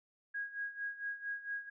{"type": "tone with tremolo", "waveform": "sine", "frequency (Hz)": 1644, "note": "G#6", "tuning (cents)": -18, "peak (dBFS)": -35, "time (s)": [0.34, 1.7], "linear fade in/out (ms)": 10, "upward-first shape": "sine", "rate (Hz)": 4.4, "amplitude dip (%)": 80, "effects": []}